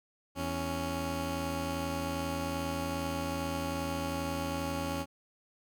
15% pulse tone pair together, 82.5 / 277.7 Hz, E2 / C#4, +2 / +3 cents, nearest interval octave + major sixth, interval 2101 cents, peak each -30 / -28 dBFS, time 0.35-5.06 s, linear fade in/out 50 ms, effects none

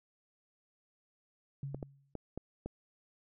sine tone with exponential decay, 138.59 Hz, C#3, in tune, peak -35 dBFS, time 1.63-2.14 s, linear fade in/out 2 ms, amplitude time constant 110 ms
clicks, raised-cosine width 2 ms, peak -26 dBFS, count 5, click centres 1.746 / 1.828 / 2.153 / 2.376 / 2.66 s
effects none

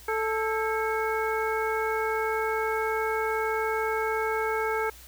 harmonic tone with a mistuned harmonic, 439.6 Hz, A4, 2 cents flat, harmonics 1 / 2 / 3 / 4 / 5, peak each -28 / -31 / -33 / -34 / -35 dBFS, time 0.08-4.9 s, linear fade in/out 5 ms, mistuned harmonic 4, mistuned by -150 cents, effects added 60 Hz sine -50 dBFS peak until 5.07 s + white hiss -50 dBFS RMS until 5.07 s

